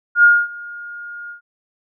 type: tone with ADSR envelope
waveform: sine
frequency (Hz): 1422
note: F6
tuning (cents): +31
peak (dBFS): -5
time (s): 0.15-1.41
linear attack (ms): 85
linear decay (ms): 240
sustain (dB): -24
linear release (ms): 110
effects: none